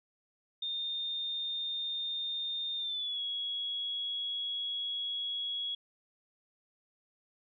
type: tone with pitch glide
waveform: sine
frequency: 3638 to 3336 Hz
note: A#7 to G#7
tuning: -43 to +7 cents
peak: -33 dBFS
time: 0.62-5.75 s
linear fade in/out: 5 ms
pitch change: -150 cents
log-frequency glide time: 2.77-3.21 s
effects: none